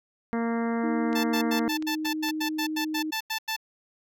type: harmonic tone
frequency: 231.4 Hz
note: A#3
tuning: 13 cents flat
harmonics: 1 / 2 / 3 / 4 / 5 / 6 / 7 / 8 / 9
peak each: -26 / -32 / -36 / -38 / -40 / -42 / -43 / -44 / -45 dBFS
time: 0.33-1.68 s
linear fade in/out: 0 ms
type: tone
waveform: sine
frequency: 311.2 Hz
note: D#4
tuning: in tune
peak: -28 dBFS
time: 0.83-3.11 s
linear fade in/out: 10 ms
type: click train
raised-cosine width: 0.2 ms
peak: -23 dBFS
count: 6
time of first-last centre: 1.13-2.287 s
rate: 4.32 Hz
type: tone bursts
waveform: 10% pulse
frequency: 881 Hz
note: A5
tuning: 2 cents sharp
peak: -19 dBFS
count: 14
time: 1.15-3.565 s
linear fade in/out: 10 ms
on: 88 ms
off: 91 ms
effects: none